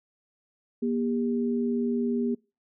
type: tone pair together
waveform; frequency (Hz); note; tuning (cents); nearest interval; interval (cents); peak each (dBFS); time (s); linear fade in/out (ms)
sine; 238.6 / 401.3; A#3 / G4; +41 / +41; major sixth; 900; -25 / -30; 0.82-2.35; 10
effects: noise-tail reverb RT60 0.3 s tail -25 dB re dry